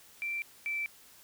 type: tone pair in turn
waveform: sine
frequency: 2349 / 2330 Hz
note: D7 / D7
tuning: 0 / -14 cents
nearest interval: unison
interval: 14 cents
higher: first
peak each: -32 / -31 dBFS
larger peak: second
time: 0.22-0.42 / 0.66-0.86 s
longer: neither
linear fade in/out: 0 ms
effects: white hiss -57 dBFS RMS until 1.23 s